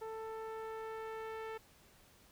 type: tone with low-pass filter sweep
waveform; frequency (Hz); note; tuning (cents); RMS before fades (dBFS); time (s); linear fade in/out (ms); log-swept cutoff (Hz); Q
sawtooth; 442.9; A4; +11; -44; 0.01-1.58; 10; 1100 to 2200; 1.1
effects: pink hiss -64 dBFS RMS until 2.31 s